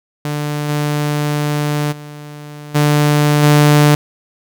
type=tone with level steps; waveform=sawtooth; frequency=148 Hz; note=D3; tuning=14 cents sharp; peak=-14 / -11 / -26 / -6 / -3 dBFS; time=0.25-3.95 s; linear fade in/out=2 ms; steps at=0.68 / 1.91 / 2.74 / 3.42 s; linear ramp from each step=20 ms; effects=none